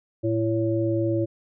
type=harmonic tone; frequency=112 Hz; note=A2; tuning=31 cents sharp; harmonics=1 / 3 / 5; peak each=-26 / -23 / -28 dBFS; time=0.23-1.26 s; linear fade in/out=20 ms; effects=none